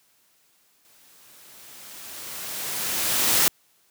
white noise with exponential growth, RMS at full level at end -18 dBFS, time 0.85-3.48 s, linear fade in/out 0 ms, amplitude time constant 570 ms, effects white hiss -63 dBFS RMS until 3.9 s + high-pass 100 Hz 12 dB/octave

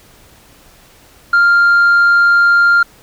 sine tone with tanh clipping, 1396.9 Hz, F6, in tune, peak -7 dBFS, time 1.33-2.83 s, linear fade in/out 5 ms, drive 1 dB, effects pink hiss -45 dBFS RMS until 3.02 s

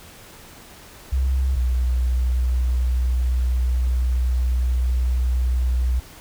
sine tone pair in turn, 65.7 / 62.14 Hz, C2 / B1, +8 / +11 cents, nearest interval minor second, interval 97 cents, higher first, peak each -17 dBFS, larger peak neither, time 1.12-1.56 / 1.56-6 s, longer second, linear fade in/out 10 ms, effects pink hiss -44 dBFS RMS until 6.2 s

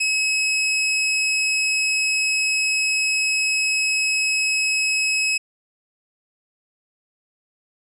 sawtooth tone, 2564 Hz, E7, 49 cents flat, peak -15 dBFS, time 0-5.38 s, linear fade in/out 10 ms, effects resampled to 24000 Hz

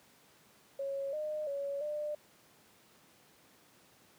sine tone with pitch steps, 551 / 610 / 561 / 598 Hz, C#5 / D#5 / C#5 / D5, -11 / -34 / +21 / +31 cents, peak -34 dBFS, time 0.79-2.15 s, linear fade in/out 5 ms, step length 340 ms, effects pink hiss -63 dBFS RMS until 4.18 s + high-pass 150 Hz 12 dB/octave

